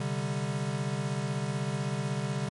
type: chord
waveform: square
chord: C suspended second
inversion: none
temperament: equal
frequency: 130.81 / 146.83 / 196 Hz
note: C3 / D3 / G3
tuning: 0 / 0 / 0 cents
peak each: -34 / -34 / -36 dBFS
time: 0-2.49 s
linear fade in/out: 5 ms
effects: MP3 48 kbps